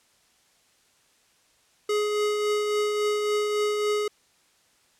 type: tone with tremolo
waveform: square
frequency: 418.9 Hz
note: G#4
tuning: 15 cents sharp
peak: -22 dBFS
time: 1.89-4.08 s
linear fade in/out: 5 ms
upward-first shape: triangle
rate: 3.6 Hz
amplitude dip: 35%
effects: white hiss -63 dBFS RMS until 4.99 s + low-pass 9000 Hz 12 dB/octave